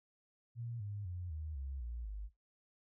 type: tone with pitch steps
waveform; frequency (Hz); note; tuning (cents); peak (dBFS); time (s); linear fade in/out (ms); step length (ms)
sine; 117.6 / 102.38 / 89.12 / 77.59 / 67.54 / 58.8 / 51.19; A#2 / G#2 / F2 / D#2 / C#2 / A#1 / G#1; +16 / -24 / +36 / -4 / -44 / +16 / -24; -40; 0.55-2.3; 50; 250
effects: noise-tail reverb RT60 0.2 s tail -20 dB re dry